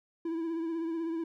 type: tone with vibrato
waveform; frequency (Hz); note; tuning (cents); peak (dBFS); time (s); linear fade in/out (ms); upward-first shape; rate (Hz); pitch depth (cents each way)
triangle; 329.6; E4; 0; -29; 0.25-1.24; 5; triangle; 16; 51
effects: none